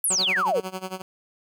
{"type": "exponential sweep", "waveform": "sine", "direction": "down", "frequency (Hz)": [11890, 421.7], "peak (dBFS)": -20, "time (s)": [0.04, 0.6], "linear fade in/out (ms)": 2}
{"type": "tone with tremolo", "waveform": "10% pulse", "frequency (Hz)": 187.1, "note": "F#3", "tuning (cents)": 20, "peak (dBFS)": -20, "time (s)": [0.1, 1.02], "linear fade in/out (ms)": 2, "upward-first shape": "sine", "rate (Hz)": 11, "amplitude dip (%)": 90}
{"effects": []}